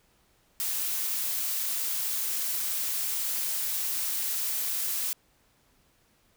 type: noise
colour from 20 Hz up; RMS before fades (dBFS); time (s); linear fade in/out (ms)
blue; -30; 0.6-5.13; 0
effects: pink hiss -66 dBFS RMS until 6.36 s